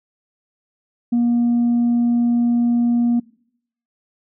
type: tone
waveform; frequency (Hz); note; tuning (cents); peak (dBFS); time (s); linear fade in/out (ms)
sine; 238.1; A#3; +37; -12; 1.12-3.2; 10
effects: noise-tail reverb RT60 0.7 s tail -24 dB re dry + tanh soft clip ceiling -12 dBFS